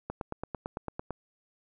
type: click train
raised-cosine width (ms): 1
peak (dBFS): -20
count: 10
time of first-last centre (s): 0.1-1.107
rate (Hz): 8.94
effects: none

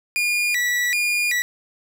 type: tone with vibrato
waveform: 40% pulse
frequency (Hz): 2174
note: C#7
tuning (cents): -34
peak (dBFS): -18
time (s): 0.16-1.42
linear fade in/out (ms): 0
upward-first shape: square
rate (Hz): 1.3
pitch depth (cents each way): 190
effects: none

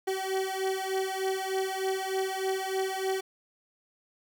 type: beating tone pair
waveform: 30% pulse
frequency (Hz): 380 / 383.3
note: F#4 / G4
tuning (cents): +46 / -39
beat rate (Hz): 3.3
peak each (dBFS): -29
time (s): 0.07-3.21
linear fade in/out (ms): 10
effects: none

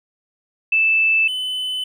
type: tone pair in turn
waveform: sine / triangle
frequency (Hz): 2637 / 3021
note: E7 / F#7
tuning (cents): 0 / +35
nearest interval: major second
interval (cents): 235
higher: second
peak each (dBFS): -13 / -20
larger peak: first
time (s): 0.72-1.28 / 1.28-1.84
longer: neither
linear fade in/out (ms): 5
effects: none

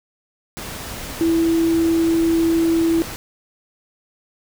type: tone in noise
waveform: sine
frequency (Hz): 330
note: E4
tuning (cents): +2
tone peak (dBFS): -14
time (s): 1.21-3.02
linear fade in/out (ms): 0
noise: pink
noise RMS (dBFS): -31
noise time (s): 0.57-3.16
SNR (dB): +14
effects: none

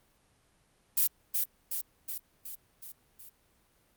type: noise with echo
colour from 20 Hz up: violet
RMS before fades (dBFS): -25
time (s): 0.97-1.07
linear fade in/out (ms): 5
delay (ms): 370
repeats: 6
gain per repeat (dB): -4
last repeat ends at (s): 3.29
effects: pink hiss -68 dBFS RMS until 3.96 s + Opus 32 kbps

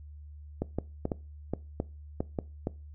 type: clicks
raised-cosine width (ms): 2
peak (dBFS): -16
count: 9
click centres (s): 0.62 / 0.786 / 1.054 / 1.118 / 1.536 / 1.801 / 2.205 / 2.388 / 2.671
effects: noise-tail reverb RT60 0.3 s tail -21 dB re dry + added 74 Hz sine -44 dBFS peak until 2.94 s

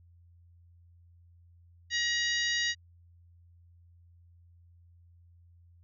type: harmonic tone with a mistuned harmonic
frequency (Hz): 948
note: A#5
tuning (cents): +29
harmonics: 2 / 3 / 4 / 5 / 6 / 7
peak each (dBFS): -30 / -36 / -34 / -36 / -41 / -40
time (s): 1.9-2.75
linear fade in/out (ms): 50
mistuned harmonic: 3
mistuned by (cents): +26
effects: added 86 Hz sine -56 dBFS peak until 5.83 s

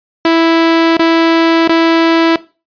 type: tone with dropouts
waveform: sawtooth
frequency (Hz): 329.6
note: E4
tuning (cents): 0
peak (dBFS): -3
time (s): 0.25-2.36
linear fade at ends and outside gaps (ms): 2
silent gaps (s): 0.969-0.994 / 1.676-1.693
effects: noise-tail reverb RT60 0.3 s tail -18 dB re dry + resampled to 11025 Hz

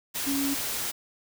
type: tone in noise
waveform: sine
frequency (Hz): 277.2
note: C#4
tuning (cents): 0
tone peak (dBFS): -26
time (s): 0.26-0.55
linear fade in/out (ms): 20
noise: white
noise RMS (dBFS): -31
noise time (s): 0.14-0.92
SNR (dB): +2
effects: none

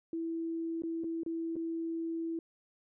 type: tone with dropouts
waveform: sine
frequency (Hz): 329.6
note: E4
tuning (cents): 0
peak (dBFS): -33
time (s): 0.13-2.39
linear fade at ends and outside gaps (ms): 2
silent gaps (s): 0.821-0.835 / 1.037-1.042 / 1.234-1.262 / 1.557-1.564
effects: none

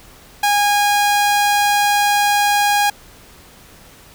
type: tone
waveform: sawtooth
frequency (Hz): 820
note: G#5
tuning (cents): -22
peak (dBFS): -9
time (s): 0.43-2.9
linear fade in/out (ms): 5
effects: pink hiss -44 dBFS RMS until 4.14 s

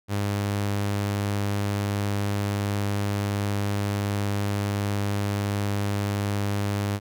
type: tone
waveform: sawtooth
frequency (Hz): 101.4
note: G#2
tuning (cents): -41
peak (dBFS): -20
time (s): 0.08-7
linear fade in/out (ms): 50
effects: none

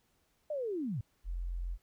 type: linear sweep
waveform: sine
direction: down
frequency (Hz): 622 to 94.6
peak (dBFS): -33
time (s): 0.5-1.01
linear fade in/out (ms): 5
type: tone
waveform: sine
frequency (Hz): 43.65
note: F1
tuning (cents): 0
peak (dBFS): -34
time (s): 1.24-1.78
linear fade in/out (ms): 50
effects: pink hiss -74 dBFS RMS until 1.82 s

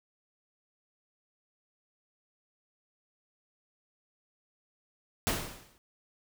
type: noise with exponential decay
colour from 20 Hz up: pink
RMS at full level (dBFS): -27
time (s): 5.27-5.78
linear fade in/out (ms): 0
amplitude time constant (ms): 110
effects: none

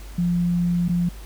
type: tone with dropouts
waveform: sine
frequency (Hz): 174.61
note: F3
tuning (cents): 0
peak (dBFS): -18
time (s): 0.18-1.09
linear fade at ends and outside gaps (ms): 5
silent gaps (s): 0.883-0.893
effects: added 50 Hz sine -35 dBFS peak until 1.25 s + pink hiss -46 dBFS RMS until 1.25 s

